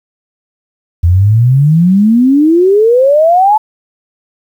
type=exponential sweep; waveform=sine; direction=up; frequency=82.41 to 880 Hz; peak=-4 dBFS; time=1.03-3.58 s; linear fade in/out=10 ms; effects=7-bit